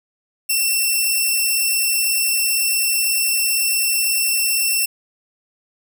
5% pulse tone, 2691 Hz, E7, 35 cents sharp, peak -7 dBFS, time 0.49-4.86 s, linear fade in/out 10 ms, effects none

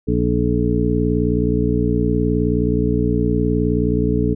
harmonic tone with a mistuned harmonic, 59.2 Hz, A#1, 27 cents sharp, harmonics 1 / 2 / 3 / 4 / 5 / 7, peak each -22 / -22 / -22 / -22 / -22 / -22 dBFS, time 0.07-4.35 s, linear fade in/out 20 ms, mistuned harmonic 7, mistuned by +63 cents, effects none

